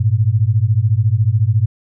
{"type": "beating tone pair", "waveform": "sine", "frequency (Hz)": [101.8, 115.8], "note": ["G#2", "A#2"], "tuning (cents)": [-34, -11], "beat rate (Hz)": 14, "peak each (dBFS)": -14, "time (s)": [0, 1.66], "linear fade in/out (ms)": 10, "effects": []}